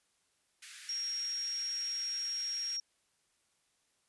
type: high-pass noise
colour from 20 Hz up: pink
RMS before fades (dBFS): -50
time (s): 0.62-2.77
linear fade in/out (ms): 5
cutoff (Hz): 1500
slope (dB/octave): 48
type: tone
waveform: sine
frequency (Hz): 5588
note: F8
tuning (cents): 0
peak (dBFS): -34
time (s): 0.89-2.8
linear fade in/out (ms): 2
effects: white hiss -75 dBFS RMS until 4.08 s + resampled to 24000 Hz